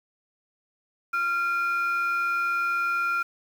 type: tone pair together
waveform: sine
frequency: 1384 / 2420 Hz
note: F6 / D#7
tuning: -16 / -49 cents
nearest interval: minor seventh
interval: 967 cents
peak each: -22 / -31 dBFS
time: 1.13-3.23 s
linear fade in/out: 10 ms
effects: tanh soft clip ceiling -19 dBFS + 8-bit